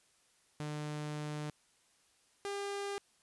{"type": "tone pair in turn", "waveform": "sawtooth", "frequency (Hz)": [150, 401.1], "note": ["D3", "G4"], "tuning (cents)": [37, 40], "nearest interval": "octave + perfect fourth", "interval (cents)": 1703, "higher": "second", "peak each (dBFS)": [-34, -33], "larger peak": "second", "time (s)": [[0.6, 1.5], [2.45, 2.98]], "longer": "first", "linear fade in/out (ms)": 0, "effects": ["white hiss -70 dBFS RMS until 3.22 s", "resampled to 24000 Hz"]}